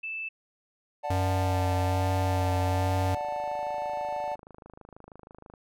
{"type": "tone", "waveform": "sine", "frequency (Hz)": 2637, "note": "E7", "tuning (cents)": 0, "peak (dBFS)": -32, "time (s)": [0.03, 0.29], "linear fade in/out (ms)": 10}
{"type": "chord", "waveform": "triangle", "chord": "D major", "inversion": "none", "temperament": "just", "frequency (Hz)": [587.3, 734.2, 881], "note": ["D5", "F#5", "A5"], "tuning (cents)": [0, -14, 2], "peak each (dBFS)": -32, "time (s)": [1.03, 4.36], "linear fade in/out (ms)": 20}
{"type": "tone with vibrato", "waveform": "square", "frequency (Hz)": 92.5, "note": "F#2", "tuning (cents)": 0, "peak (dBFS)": -26, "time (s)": [1.1, 3.15], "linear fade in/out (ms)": 5, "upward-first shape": "sine", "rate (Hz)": 1.2, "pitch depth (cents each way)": 19}
{"type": "click train", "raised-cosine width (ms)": 1, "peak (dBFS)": -33, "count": 84, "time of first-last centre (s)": [2.37, 5.538], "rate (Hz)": 26.2}
{"effects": []}